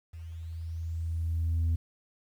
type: tone with level ramp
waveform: sine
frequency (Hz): 82.41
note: E2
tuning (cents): 0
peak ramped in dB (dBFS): -40 to -21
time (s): 0.13-1.76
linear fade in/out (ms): 10
effects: tanh soft clip ceiling -23 dBFS + 10-bit